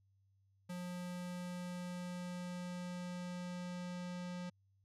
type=tone with low-pass filter sweep; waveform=square; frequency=178.4 Hz; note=F3; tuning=37 cents sharp; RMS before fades=-44 dBFS; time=0.69-4.5 s; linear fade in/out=10 ms; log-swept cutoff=12000 to 6200 Hz; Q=0.98; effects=added 97 Hz sine -70 dBFS peak until 4.84 s